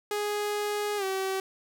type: tone with pitch glide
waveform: sawtooth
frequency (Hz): 415.3 to 383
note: G#4 to G4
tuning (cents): 0 to -40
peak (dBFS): -24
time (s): 0.11-1.4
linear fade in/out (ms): 2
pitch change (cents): -140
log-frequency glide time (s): 0.97-1.04
effects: none